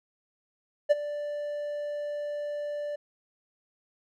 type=tone with ADSR envelope; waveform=triangle; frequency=587.3 Hz; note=D5; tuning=in tune; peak=-13 dBFS; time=0.89-2.96 s; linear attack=23 ms; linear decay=24 ms; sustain=-16 dB; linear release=9 ms; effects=none